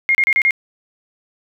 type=tone bursts; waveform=sine; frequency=2135 Hz; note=C7; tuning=34 cents sharp; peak=-11 dBFS; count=5; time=0.09-0.508 s; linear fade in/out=0 ms; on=58 ms; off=32 ms; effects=none